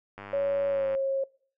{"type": "click train", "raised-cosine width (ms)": 0.5, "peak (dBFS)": -26, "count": 78, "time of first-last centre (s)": [0.18, 0.95], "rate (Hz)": 100}
{"type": "tone with pitch glide", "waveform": "sine", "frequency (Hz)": [560, 541.2], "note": ["C#5", "C#5"], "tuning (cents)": [18, -42], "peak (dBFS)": -24, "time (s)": [0.33, 1.24], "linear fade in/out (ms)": 5, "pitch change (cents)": -60, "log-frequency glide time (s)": [0.69, 0.87]}
{"effects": ["noise-tail reverb RT60 0.5 s tail -24 dB re dry"]}